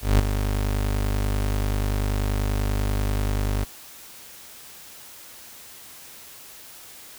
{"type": "tone with ADSR envelope", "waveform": "30% pulse", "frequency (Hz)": 50.3, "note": "G1", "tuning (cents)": 45, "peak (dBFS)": -10, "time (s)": [0.01, 3.65], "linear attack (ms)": 180, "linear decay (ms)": 10, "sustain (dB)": -9, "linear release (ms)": 20, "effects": ["white hiss -44 dBFS RMS until 7.18 s"]}